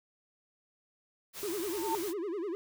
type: noise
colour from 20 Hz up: white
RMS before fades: -42 dBFS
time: 1.33-2.14 s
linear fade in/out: 50 ms
type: tone with vibrato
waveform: triangle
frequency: 372.1 Hz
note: F#4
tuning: 10 cents sharp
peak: -31 dBFS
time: 1.43-2.55 s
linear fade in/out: 0 ms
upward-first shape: sine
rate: 10 Hz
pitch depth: 230 cents each way
type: tone with exponential growth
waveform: sine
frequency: 899 Hz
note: A5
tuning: 37 cents sharp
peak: -27 dBFS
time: 1.59-1.95 s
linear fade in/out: 0 ms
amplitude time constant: 78 ms
effects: none